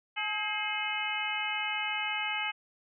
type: harmonic tone with a mistuned harmonic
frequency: 425.6 Hz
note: G#4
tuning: 42 cents sharp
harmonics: 2 / 3 / 4 / 5 / 6 / 7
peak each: -37 / -41 / -40 / -35 / -36 / -37 dBFS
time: 0.16-2.52 s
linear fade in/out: 20 ms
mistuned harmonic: 4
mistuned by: -82 cents
effects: none